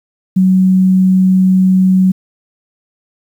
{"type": "tone", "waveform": "sine", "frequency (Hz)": 187, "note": "F#3", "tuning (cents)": 19, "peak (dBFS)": -6, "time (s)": [0.36, 2.12], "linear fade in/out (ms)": 10, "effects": ["7-bit"]}